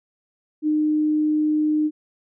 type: tone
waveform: sine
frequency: 305 Hz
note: D#4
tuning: 34 cents flat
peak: -17 dBFS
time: 0.62-1.91 s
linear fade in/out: 50 ms
effects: none